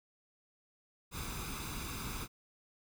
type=noise with comb filter; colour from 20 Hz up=pink; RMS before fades=-41 dBFS; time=1.11-2.28 s; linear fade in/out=50 ms; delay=0.81 ms; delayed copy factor=+0.65; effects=none